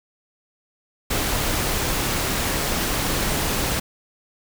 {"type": "noise", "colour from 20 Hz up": "pink", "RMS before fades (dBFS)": -23, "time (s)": [1.1, 3.8], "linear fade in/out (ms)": 10, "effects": []}